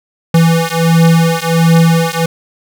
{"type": "beating tone pair", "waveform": "square", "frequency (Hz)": [164.81, 166.21], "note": ["E3", "E3"], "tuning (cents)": [0, 15], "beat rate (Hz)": 1.4, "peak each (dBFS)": -11, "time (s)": [0.34, 2.26], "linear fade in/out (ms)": 5, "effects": []}